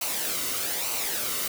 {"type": "noise with flanger", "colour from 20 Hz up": "white", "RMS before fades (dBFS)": -29, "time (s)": [0.01, 1.48], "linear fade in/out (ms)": 5, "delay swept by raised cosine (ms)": [0.58, 1.22], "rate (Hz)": 1.1, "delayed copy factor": -0.55, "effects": []}